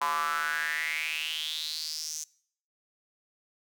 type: tone with high-pass filter sweep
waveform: square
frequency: 77.9 Hz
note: D#2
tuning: 3 cents sharp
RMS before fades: -32 dBFS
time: 0.01-2.24 s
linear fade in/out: 5 ms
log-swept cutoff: 1000 to 6400 Hz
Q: 6.5
effects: noise-tail reverb RT60 0.6 s tail -23 dB re dry